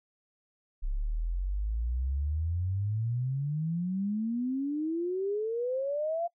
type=exponential sweep; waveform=sine; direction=up; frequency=32.7 to 698.5 Hz; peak=-28 dBFS; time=0.82-6.28 s; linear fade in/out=20 ms; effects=noise-tail reverb RT60 0.1 s tail -20 dB re dry